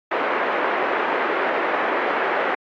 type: band-pass noise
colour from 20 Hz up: pink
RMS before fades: -22 dBFS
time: 0.11-2.55 s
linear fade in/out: 5 ms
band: 370 to 2100 Hz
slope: 24 dB/octave
effects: AAC 48 kbps